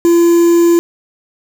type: tone with quantisation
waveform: triangle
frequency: 340.9 Hz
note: F4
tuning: 42 cents flat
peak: -4 dBFS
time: 0.05-0.79 s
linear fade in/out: 0 ms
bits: 4
effects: none